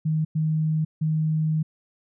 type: tone bursts at uneven times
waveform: sine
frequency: 156.6 Hz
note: D#3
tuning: 11 cents sharp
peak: -20 dBFS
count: 3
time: 0.05-0.25 / 0.35-0.85 / 1.01-1.63 s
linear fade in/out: 10 ms
effects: none